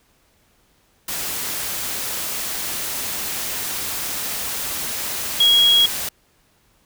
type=tone in noise; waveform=sine; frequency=3300 Hz; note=G#7; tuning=12 cents flat; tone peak=-11 dBFS; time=5.4-5.86 s; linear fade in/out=5 ms; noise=white; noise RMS=-26 dBFS; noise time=1.08-6.09 s; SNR=+12 dB; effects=pink hiss -60 dBFS RMS until 6.85 s